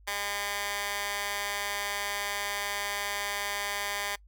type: tone with high-pass filter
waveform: 15% pulse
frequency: 202.8 Hz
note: G#3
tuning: 41 cents flat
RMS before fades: -33 dBFS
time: 0.07-4.16 s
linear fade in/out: 10 ms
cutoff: 1300 Hz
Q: 1.1
effects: noise-tail reverb RT60 0.1 s tail -24 dB re dry + added 50 Hz sine -53 dBFS peak until 4.27 s